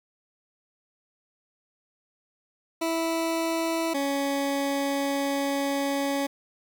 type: tone pair in turn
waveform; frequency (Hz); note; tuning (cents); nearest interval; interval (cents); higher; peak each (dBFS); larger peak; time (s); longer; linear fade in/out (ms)
20% pulse; 328.6 / 279; E4 / C#4; -5 / +11; minor third; 284; first; -20; neither; 2.81-3.94 / 3.94-6.27; second; 10
effects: 9-bit